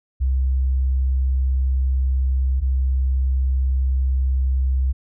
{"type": "tone pair in turn", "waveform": "sine", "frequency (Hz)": [65.4, 65.4], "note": ["C2", "C2"], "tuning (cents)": [0, 0], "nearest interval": "unison", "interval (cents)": 0, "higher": "neither", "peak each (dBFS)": -16, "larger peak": "neither", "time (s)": [[0.2, 2.61], [2.61, 4.93]], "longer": "first", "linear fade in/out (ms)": 20, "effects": []}